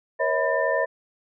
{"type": "tone cluster", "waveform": "sine", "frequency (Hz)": [476.7, 550, 640, 993, 1794], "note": ["A#4", "C#5", "D#5", "B5", "A6"], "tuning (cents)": [39, -14, 49, 9, 33], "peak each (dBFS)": [-29, -25, -25, -29, -27], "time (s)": [0.19, 0.86], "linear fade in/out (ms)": 20, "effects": []}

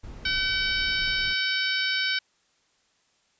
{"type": "noise", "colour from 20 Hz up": "brown", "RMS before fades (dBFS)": -39, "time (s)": [0.03, 1.34], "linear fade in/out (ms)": 10}
{"type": "harmonic tone", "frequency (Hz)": 761, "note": "F#5", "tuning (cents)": 48, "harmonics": [2, 3, 4, 5, 6, 7], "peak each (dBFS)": [-28, -30, -31, -32, -33, -33], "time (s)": [0.25, 2.19], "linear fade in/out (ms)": 5}
{"effects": ["white hiss -67 dBFS RMS until 3.39 s", "resampled to 16000 Hz"]}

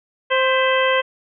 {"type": "harmonic tone with a mistuned harmonic", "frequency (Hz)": 523.3, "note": "C5", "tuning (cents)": 0, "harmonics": [1, 2, 3, 4, 5, 6], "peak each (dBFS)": [-18, -21, -23, -24, -25, -26], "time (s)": [0.3, 1.02], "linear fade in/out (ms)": 20, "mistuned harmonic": 4, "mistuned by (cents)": -72, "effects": []}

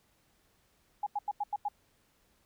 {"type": "tone bursts", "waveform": "sine", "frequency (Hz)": 824, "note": "G#5", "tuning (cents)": -14, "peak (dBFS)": -29, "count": 6, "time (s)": [1.03, 1.685], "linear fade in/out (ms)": 5, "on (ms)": 35, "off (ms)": 89, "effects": ["pink hiss -70 dBFS RMS until 2.45 s"]}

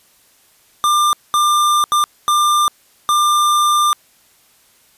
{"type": "tone bursts at uneven times", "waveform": "square", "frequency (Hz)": 1195, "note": "D6", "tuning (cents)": 30, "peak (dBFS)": -12, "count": 5, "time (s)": [[0.84, 1.13], [1.34, 1.84], [1.92, 2.04], [2.28, 2.68], [3.09, 3.93]], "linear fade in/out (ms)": 0, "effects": ["white hiss -53 dBFS RMS until 4.97 s", "resampled to 32000 Hz"]}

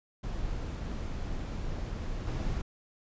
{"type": "noise with level steps", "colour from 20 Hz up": "brown", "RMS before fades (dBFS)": [-35, -32], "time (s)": [0.23, 2.62], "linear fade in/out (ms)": 10, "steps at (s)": 2.27, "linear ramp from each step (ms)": 5, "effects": ["resampled to 16000 Hz"]}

